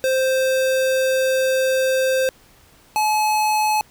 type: tone pair in turn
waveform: square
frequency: 523.3 / 855.3 Hz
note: C5 / A5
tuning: 0 / -49 cents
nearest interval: major sixth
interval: 851 cents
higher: second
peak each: -17 dBFS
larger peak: neither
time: 0.04-2.29 / 2.96-3.81 s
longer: first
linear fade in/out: 0 ms
effects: pink hiss -52 dBFS RMS until 3.9 s